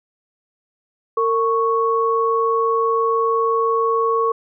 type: tone pair together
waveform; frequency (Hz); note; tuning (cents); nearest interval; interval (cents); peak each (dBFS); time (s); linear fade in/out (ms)
sine; 456.5 / 1108; A#4 / C#6; -36 / -1; octave + minor third; 1535; -18; 1.17-4.32; 5
effects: none